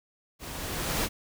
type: noise with level ramp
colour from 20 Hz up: pink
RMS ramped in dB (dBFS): -41 to -26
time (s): 0.39-1.09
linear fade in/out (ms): 50
effects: none